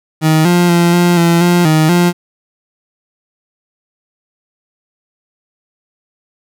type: tone with pitch steps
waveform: 30% pulse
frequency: 157.3 / 175.6 / 172 / 175.1 / 169.4 / 175.3 / 156.5 / 175.3 Hz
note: D#3 / F3 / F3 / F3 / E3 / F3 / D#3 / F3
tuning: +19 / +10 / -26 / +5 / +48 / +7 / +10 / +7 cents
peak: -5 dBFS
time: 0.21-2.13 s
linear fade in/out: 50 ms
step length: 240 ms
effects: none